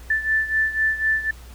sine beating tone pair, 1760 / 1764 Hz, A6 / A6, 0 / +4 cents, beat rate 4 Hz, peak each -20 / -24 dBFS, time 0.1-1.31 s, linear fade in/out 5 ms, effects added 60 Hz sine -39 dBFS peak until 1.54 s + pink hiss -48 dBFS RMS until 1.54 s

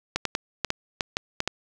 clicks, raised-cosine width 0.2 ms, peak -7 dBFS, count 9, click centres 0.16 / 0.253 / 0.351 / 0.647 / 0.704 / 1.008 / 1.169 / 1.404 / 1.476 s, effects none

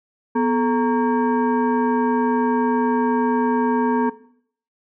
sine tone with frequency modulation, 246.9 Hz, B3, in tune, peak -16 dBFS, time 0.35-4.1 s, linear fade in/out 10 ms, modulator 682 Hz, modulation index 1.1, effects noise-tail reverb RT60 0.6 s tail -17 dB re dry

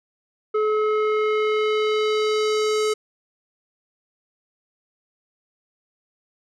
square tone with low-pass filter sweep, 428.6 Hz, A4, 45 cents flat, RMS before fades -21 dBFS, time 0.54-2.94 s, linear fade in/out 10 ms, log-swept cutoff 1200 to 7700 Hz, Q 1.4, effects none

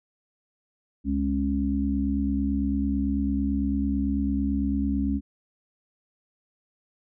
harmonic tone, 69 Hz, C#2, 7 cents flat, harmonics 1 / 3 / 4, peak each -28 / -27 / -26 dBFS, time 1.04-5.21 s, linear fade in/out 50 ms, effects none

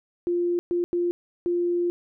sine tone bursts at uneven times, 349.2 Hz, F4, in tune, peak -21 dBFS, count 4, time 0.27-0.59 / 0.71-0.84 / 0.93-1.11 / 1.46-1.9 s, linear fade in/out 0 ms, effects none

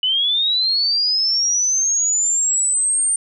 sine linear sweep, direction up, 2960 to 8870 Hz, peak -15 dBFS, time 0.03-3.16 s, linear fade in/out 2 ms, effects none

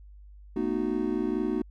triangle chord, B dominant seventh, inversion third, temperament just, 222.2 / 246.9 / 308.7 / 370.4 Hz, A3 / B3 / D#4 / F#4, +17 / 0 / -14 / +2 cents, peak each -31 / -30 / -28 / -29 dBFS, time 0.56-1.62 s, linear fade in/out 5 ms, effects added 50 Hz sine -46 dBFS peak until 1.7 s

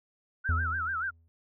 sine tone with vibrato, 1430 Hz, F6, 41 cents sharp, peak -29 dBFS, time 0.44-1.11 s, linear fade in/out 20 ms, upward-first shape sine, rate 6.9 Hz, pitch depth 190 cents each way
triangle tone with exponential decay, 82.41 Hz, E2, in tune, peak -21 dBFS, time 0.49-1.28 s, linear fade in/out 0 ms, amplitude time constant 170 ms
effects none

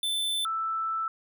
square / sine tone pair in turn, 3529 / 1321.9 Hz, A7 / E6, +4 / +4 cents, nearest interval octave + perfect fourth, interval 1700 cents, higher first, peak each -27 dBFS, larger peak neither, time 0.03-0.45 / 0.45-1.08 s, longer second, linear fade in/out 2 ms, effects none

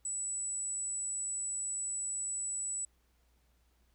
sine tone, 7902 Hz, B8, in tune, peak -34 dBFS, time 0.05-2.85 s, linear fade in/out 2 ms, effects added 60 Hz sine -68 dBFS peak until 3.94 s + pink hiss -75 dBFS RMS until 3.94 s

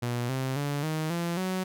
sawtooth tone with pitch steps, 120.8 / 131.73 / 143.66 / 156.66 / 170.84 / 186.3 Hz, B2 / C3 / D3 / D#3 / F3 / F#3, -38 / +12 / -38 / +12 / -38 / +12 cents, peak -24 dBFS, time 0.02-1.64 s, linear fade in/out 10 ms, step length 270 ms, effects none

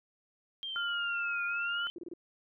sine linear two-way sweep, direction down then up, 3213 to 2428 to 3077 Hz, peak -36 dBFS, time 0.63-1.9 s, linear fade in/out 0 ms, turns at 1.45 s
sine tone, 1400 Hz, F6, 4 cents sharp, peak -32 dBFS, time 0.76-1.87 s, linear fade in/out 0 ms
sine tone bursts, 344.7 Hz, F4, 23 cents flat, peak -39 dBFS, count 4, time 1.96-2.137 s, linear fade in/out 2 ms, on 24 ms, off 27 ms
effects none

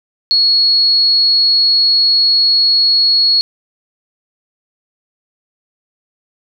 sine tone, 4340 Hz, C#8, 37 cents flat, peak -8 dBFS, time 0.31-3.41 s, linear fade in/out 0 ms, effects none

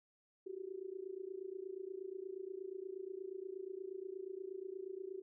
sine tone with amplitude modulation, 379.6 Hz, F#4, 44 cents sharp, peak -39 dBFS, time 0.46-5.22 s, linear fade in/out 10 ms, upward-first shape sine, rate 28.4 Hz, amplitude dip 90%, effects none

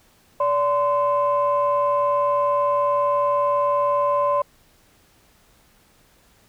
sine tone pair together, 577 / 1031.7 Hz, D5 / C6, -31 / -25 cents, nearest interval minor seventh, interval 1006 cents, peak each -19 dBFS, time 0.4-4.42 s, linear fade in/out 5 ms, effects tanh soft clip ceiling -11 dBFS + pink hiss -57 dBFS RMS until 6.48 s

